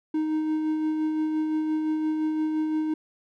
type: tone with tremolo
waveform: triangle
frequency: 311.1 Hz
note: D#4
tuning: in tune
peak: -20 dBFS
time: 0.14-2.94 s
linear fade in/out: 5 ms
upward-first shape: sine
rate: 5.8 Hz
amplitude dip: 30%
effects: none